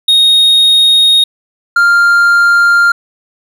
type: tone pair in turn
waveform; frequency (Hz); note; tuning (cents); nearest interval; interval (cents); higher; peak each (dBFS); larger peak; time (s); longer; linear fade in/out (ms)
triangle; 3729 / 1396.8; A#7 / F6; 0 / 0; octave + perfect fourth; 1700; first; -3; neither; 0.08-1.24 / 1.76-2.92; neither; 5
effects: none